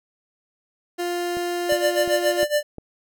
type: tone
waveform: 30% pulse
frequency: 350.4 Hz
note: F4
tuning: 6 cents sharp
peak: -21 dBFS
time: 0.98-2.45 s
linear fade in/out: 20 ms
type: click train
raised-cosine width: 2 ms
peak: -22 dBFS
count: 5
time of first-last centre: 1.37-2.783 s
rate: 2.83 Hz
type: tone with tremolo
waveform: square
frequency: 592 Hz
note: D5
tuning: 14 cents sharp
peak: -17 dBFS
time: 1.69-2.63 s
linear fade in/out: 5 ms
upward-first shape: sine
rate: 7.2 Hz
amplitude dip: 90%
effects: none